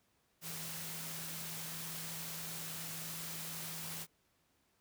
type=tone in noise; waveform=sine; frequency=162.9 Hz; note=E3; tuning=20 cents flat; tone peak=-50 dBFS; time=0.41-4.07 s; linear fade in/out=50 ms; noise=white; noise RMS=-44 dBFS; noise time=0.41-4.07 s; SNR=-9 dB; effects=pink hiss -75 dBFS RMS until 4.8 s + high-pass 60 Hz 12 dB/octave